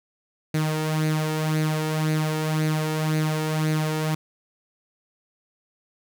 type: tone with flanger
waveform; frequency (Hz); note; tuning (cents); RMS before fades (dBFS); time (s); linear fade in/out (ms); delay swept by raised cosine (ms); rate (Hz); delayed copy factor
sawtooth; 155.56; D#3; 0; -24; 0.54-4.15; 5; 0.46 to 2.26; 1.9; +0.55
effects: none